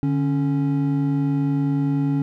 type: tone pair together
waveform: triangle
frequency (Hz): 146.84 / 277.2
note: D3 / C#4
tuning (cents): 0 / 0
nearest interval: major seventh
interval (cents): 1100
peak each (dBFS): -19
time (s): 0.03-2.22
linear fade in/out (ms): 0
effects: none